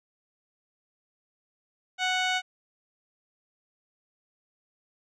15% pulse tone with low-pass filter, 740 Hz, F#5, in tune, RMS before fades -27 dBFS, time 1.98-2.42 s, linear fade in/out 50 ms, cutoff 4800 Hz, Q 2, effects none

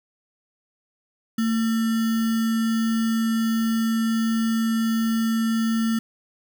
sine tone with sample-and-hold, 225.7 Hz, A3, 44 cents sharp, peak -19 dBFS, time 1.38-5.99 s, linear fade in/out 5 ms, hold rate 1575 Hz, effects none

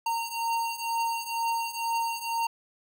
square beating tone pair, 920 / 922.1 Hz, A#5 / A#5, -23 / -19 cents, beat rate 2.1 Hz, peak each -33 / -30 dBFS, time 0.06-2.47 s, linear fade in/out 5 ms, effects none

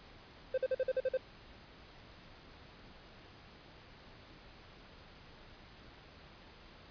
triangle tone bursts, 519 Hz, C5, 14 cents flat, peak -27 dBFS, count 8, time 0.54-1.173 s, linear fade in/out 5 ms, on 38 ms, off 47 ms, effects pink hiss -56 dBFS RMS until 6.9 s + resampled to 11025 Hz

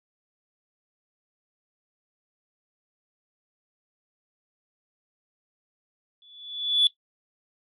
sine tone with exponential growth, 3445 Hz, A7, 37 cents flat, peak -13 dBFS, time 6.22-6.87 s, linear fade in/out 1 ms, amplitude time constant 140 ms, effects noise-tail reverb RT60 0.1 s tail -17 dB re dry + tanh soft clip ceiling -12 dBFS

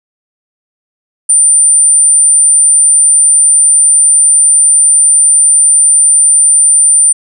sine tone, 9150 Hz, D9, 46 cents flat, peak -3 dBFS, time 1.29-7.13 s, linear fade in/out 10 ms, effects none

